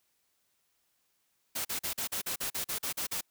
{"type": "noise bursts", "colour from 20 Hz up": "white", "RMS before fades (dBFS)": -34, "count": 12, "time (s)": [1.55, 3.212], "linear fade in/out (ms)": 10, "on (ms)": 100, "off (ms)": 42, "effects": ["white hiss -75 dBFS RMS until 3.3 s"]}